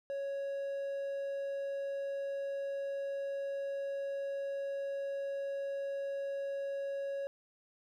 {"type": "tone", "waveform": "triangle", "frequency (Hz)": 554.4, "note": "C#5", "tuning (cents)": 0, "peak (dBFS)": -33, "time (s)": [0.1, 7.27], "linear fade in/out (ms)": 0, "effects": []}